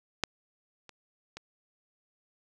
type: clicks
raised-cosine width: 0.2 ms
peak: -9 / -30 / -24 dBFS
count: 3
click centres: 0.237 / 0.893 / 1.37 s
effects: none